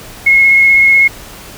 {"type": "tone with vibrato", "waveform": "sine", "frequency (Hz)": 2168, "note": "C#7", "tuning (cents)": -39, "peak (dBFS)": -4, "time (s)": [0.26, 1.08], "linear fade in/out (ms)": 10, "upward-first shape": "sine", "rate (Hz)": 16, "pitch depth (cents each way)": 11, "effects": ["pink hiss -32 dBFS RMS until 1.57 s"]}